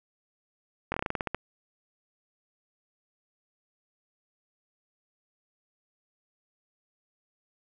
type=slowing click train; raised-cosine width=0.5 ms; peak=-14 dBFS; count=11; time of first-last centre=0.92-1.346 s; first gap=21 ms; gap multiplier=1.15; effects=none